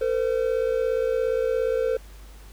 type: tone pair together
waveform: triangle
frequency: 454.8 / 512 Hz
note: A#4 / C5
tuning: -43 / -38 cents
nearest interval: major second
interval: 205 cents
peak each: -22 dBFS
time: 0.01-1.97 s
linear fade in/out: 5 ms
effects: added 50 Hz sine -42 dBFS peak until 2.52 s + pink hiss -52 dBFS RMS until 2.52 s